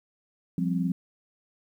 sine chord, F suspended second, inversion none, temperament equal, 174.61 / 196 / 261.6 Hz, F3 / G3 / C4, 0 / 0 / 0 cents, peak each -26 / -31 / -30 dBFS, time 0.58-0.92 s, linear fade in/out 2 ms, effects 10-bit

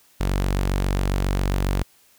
sawtooth tone, 47.35 Hz, F#1, 41 cents sharp, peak -16 dBFS, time 0.2-1.83 s, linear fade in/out 10 ms, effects white hiss -57 dBFS RMS until 2.18 s

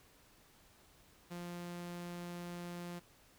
sawtooth tone, 174.61 Hz, F3, in tune, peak -39 dBFS, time 1.3-3 s, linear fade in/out 20 ms, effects pink hiss -65 dBFS RMS until 3.38 s

